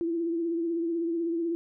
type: tone with vibrato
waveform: sine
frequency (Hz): 335.2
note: E4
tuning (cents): +29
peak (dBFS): -26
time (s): 0.01-1.55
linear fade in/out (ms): 0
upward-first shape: triangle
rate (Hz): 16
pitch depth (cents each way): 54
effects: none